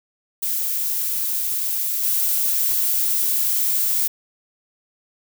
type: noise with level steps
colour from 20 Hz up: violet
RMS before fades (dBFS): -23 / -20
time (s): 0.42-4.08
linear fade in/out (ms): 10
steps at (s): 2.03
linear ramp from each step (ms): 5
effects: none